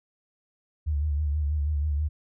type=tone with vibrato; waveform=sine; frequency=74.2 Hz; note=D2; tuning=18 cents sharp; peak=-23 dBFS; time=0.86-2.09 s; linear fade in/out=20 ms; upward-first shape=sine; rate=6.2 Hz; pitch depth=67 cents each way; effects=none